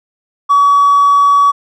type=tone with hard clipping; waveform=sine; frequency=1135 Hz; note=C#6; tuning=41 cents sharp; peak=-6 dBFS; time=0.49-1.52 s; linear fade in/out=20 ms; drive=1 dB; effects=none